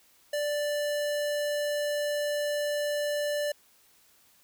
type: tone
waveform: square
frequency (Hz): 587.3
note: D5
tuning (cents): 0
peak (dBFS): -28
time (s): 0.33-3.52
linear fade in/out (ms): 5
effects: white hiss -62 dBFS RMS until 4.43 s